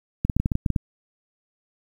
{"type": "clicks", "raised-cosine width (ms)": 5, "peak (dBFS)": -9, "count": 10, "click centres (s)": [0.25, 0.298, 0.366, 0.4, 0.459, 0.518, 0.554, 0.662, 0.703, 0.762], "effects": ["8-bit"]}